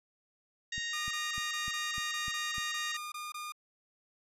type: harmonic tone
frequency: 933 Hz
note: A#5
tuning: 1 cent sharp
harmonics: 2 / 3 / 4 / 5 / 6 / 7 / 8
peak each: -37 / -43 / -40 / -48 / -49 / -46 / -49 dBFS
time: 0.72-2.97 s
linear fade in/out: 5 ms
type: click train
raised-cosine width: 5 ms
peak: -33 dBFS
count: 7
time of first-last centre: 0.78-2.582 s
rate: 3.33 Hz
type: tone bursts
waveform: sawtooth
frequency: 1214 Hz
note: D#6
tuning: 43 cents flat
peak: -35 dBFS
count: 13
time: 0.93-3.522 s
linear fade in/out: 5 ms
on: 180 ms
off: 21 ms
effects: resampled to 32000 Hz